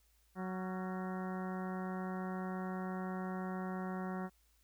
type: harmonic tone with a mistuned harmonic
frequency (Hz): 185.8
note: F#3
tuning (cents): +7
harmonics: 1 / 2 / 3 / 4 / 5 / 6 / 7 / 8 / 9 / 10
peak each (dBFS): -39 / -46 / -51 / -47 / -53 / -51 / -52 / -57 / -59 / -55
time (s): 0.35-4.3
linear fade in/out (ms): 50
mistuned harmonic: 7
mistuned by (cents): +85
effects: added 55 Hz sine -70 dBFS peak until 4.63 s + white hiss -74 dBFS RMS until 4.63 s